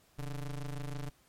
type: ring-modulated tone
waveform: square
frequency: 73.42 Hz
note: D2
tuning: in tune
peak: -34 dBFS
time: 0.18-1.1 s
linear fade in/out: 10 ms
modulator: 60.3 Hz
effects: pink hiss -66 dBFS RMS until 1.28 s + MP3 64 kbps